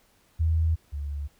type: tone pair in turn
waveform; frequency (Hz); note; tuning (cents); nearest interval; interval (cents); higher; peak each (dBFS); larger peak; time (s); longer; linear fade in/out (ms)
sine; 80.8 / 71.98; E2 / D2; -34 / -34; major second; 200; first; -20 / -29; first; 0.39-0.76 / 0.92-1.28; first; 20
effects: pink hiss -63 dBFS RMS until 1.39 s